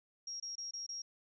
sine tone bursts, 5600 Hz, F8, 4 cents sharp, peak -40 dBFS, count 5, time 0.27-1.02 s, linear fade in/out 5 ms, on 130 ms, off 25 ms, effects none

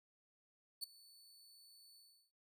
sawtooth tone with ADSR envelope, 4471 Hz, C#8, 14 cents sharp, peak -35 dBFS, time 0.81-2.32 s, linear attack 25 ms, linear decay 9 ms, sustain -23 dB, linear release 360 ms, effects noise-tail reverb RT60 0.2 s tail -22 dB re dry

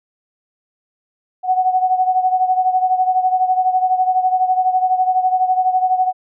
sine beating tone pair, 740 / 752 Hz, F#5 / F#5, 0 / +28 cents, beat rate 12 Hz, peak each -14 / -19 dBFS, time 1.43-6.13 s, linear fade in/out 50 ms, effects none

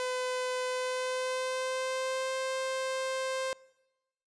sawtooth tone with pitch glide, 506 to 524.8 Hz, B4 to C5, +42 to +5 cents, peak -27 dBFS, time 0-3.53 s, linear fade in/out 0 ms, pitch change +63 cents, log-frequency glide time 0.66-2.36 s, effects noise-tail reverb RT60 1.0 s tail -23 dB re dry + resampled to 22050 Hz

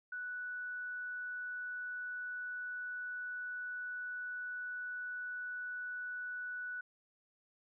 sine tone, 1480 Hz, F#6, in tune, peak -39 dBFS, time 0.12-6.81 s, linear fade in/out 5 ms, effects none

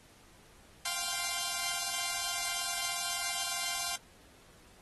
5% pulse chord, F suspended second, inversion none, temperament equal, 698.5 / 784 / 1046.5 Hz, F5 / G5 / C6, 0 / 0 / 0 cents, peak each -26 dBFS, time 0.85-3.96 s, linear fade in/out 5 ms, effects pink hiss -60 dBFS RMS until 4.81 s + AAC 32 kbps

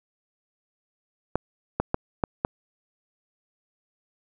clicks, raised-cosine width 1 ms, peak -8 dBFS, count 5, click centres 1.356 / 1.8 / 1.944 / 2.238 / 2.449 s, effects none

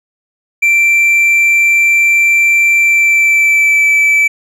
triangle tone with pitch glide, 2349 to 2313 Hz, D7 to D7, 0 to -27 cents, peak -5 dBFS, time 0.62-4.28 s, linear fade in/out 10 ms, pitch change -27 cents, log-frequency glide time 2.78-3.89 s, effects none

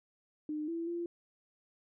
sine tone with pitch steps, 303.5 / 333.6 / 343.2 Hz, D#4 / E4 / F4, -43 / +21 / -30 cents, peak -34 dBFS, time 0.49-1.06 s, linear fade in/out 2 ms, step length 190 ms, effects none

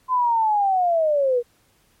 sine linear sweep, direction down, 1031 to 468.5 Hz, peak -16 dBFS, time 0.08-1.43 s, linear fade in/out 50 ms, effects pink hiss -61 dBFS RMS until 2 s + MP3 64 kbps

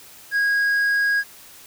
sine tone with hard clipping, 1643 Hz, G#6, 19 cents flat, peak -18 dBFS, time 0.31-1.24 s, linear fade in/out 50 ms, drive 3 dB, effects white hiss -45 dBFS RMS until 1.66 s

